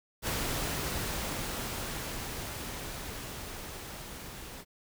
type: noise with level ramp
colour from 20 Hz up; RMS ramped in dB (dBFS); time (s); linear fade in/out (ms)
pink; -32 to -45; 0.22-4.65; 50
effects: none